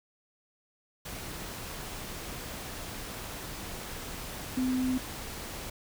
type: tone in noise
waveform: sine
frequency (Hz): 256.2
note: C4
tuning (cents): -36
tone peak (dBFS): -26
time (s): 4.57-4.98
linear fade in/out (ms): 5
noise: pink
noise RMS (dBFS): -40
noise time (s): 1.05-5.7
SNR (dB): +11
effects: none